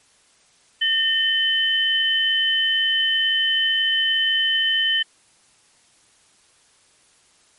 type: tone pair together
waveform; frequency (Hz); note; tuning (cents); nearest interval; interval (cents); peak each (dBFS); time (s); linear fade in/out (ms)
sine; 1819 / 3049; A#6 / G7; -43 / -49; major sixth; 894; -22 / -18; 0.81-5.03; 10
effects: white hiss -57 dBFS RMS until 7.58 s + MP3 48 kbps